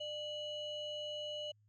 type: ring-modulated tone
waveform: triangle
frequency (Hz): 1770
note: A6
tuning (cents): +10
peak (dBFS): -35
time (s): 0-1.52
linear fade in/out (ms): 10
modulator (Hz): 1170
effects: added 105 Hz sine -67 dBFS peak until 1.68 s + resampled to 16000 Hz